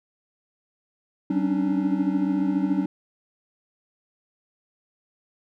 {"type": "tone cluster", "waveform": "triangle", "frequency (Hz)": [190.4, 273.8, 286.5, 300.6], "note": ["F#3", "C#4", "D4", "D4"], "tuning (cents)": [50, -21, -43, 40], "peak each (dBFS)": [-24, -25, -25, -24], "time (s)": [1.3, 2.86], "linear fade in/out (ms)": 5, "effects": []}